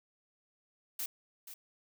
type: noise with echo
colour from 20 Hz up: blue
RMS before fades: -37 dBFS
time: 0.99-1.06 s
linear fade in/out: 5 ms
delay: 480 ms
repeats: 1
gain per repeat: -11 dB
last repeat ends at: 1.54 s
effects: none